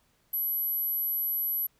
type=tone; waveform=sine; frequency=11780 Hz; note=F#9; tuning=9 cents flat; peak=-24 dBFS; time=0.33-1.67 s; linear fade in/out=10 ms; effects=tanh soft clip ceiling -26 dBFS + pink hiss -69 dBFS RMS until 1.79 s